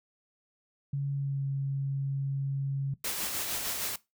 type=tone with pitch glide; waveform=sine; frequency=140 to 137.59 Hz; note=C#3 to C#3; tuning=+18 to -13 cents; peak=-28 dBFS; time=0.93-2.94 s; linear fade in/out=5 ms; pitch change=-31 cents; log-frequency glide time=1.12-1.44 s
type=noise with tremolo; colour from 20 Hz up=white; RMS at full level=-32 dBFS; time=3.04-3.96 s; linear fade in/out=5 ms; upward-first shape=sine; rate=6.5 Hz; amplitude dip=35%
effects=noise-tail reverb RT60 0.2 s tail -19 dB re dry